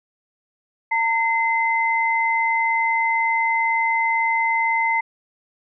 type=tone pair together; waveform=sine; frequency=911.1 / 2059 Hz; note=A#5 / C7; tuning=-40 / -28 cents; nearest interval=octave + major second; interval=1412 cents; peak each=-20 dBFS; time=0.91-5.01 s; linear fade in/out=10 ms; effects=none